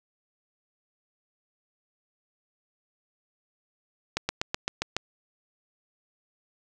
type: slowing click train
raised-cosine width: 0.2 ms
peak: -9 dBFS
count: 7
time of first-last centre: 4.17-4.966 s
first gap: 120 ms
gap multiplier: 1.04
effects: none